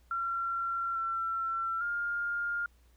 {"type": "tone with pitch steps", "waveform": "sine", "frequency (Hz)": [1366, 1349, 1409], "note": ["F6", "E6", "F6"], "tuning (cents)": [-39, 40, 15], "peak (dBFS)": -30, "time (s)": [0.11, 2.66], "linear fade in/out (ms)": 2, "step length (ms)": 850, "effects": ["added 60 Hz sine -60 dBFS peak until 2.96 s", "pink hiss -70 dBFS RMS until 2.96 s"]}